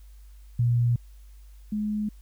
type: tone pair in turn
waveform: sine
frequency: 119.8 / 210.9 Hz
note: A#2 / G#3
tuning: +48 / +27 cents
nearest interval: minor seventh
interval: 979 cents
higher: second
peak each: -19 / -25 dBFS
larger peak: first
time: 0.59-0.96 / 1.72-2.09 s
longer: neither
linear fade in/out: 5 ms
effects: added 50 Hz sine -45 dBFS peak until 2.21 s + white hiss -64 dBFS RMS until 2.21 s